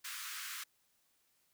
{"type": "high-pass noise", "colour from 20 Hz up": "pink", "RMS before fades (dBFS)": -44, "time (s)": [0.04, 0.64], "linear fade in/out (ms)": 10, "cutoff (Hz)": 1200, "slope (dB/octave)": 48, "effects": ["white hiss -75 dBFS RMS until 1.53 s"]}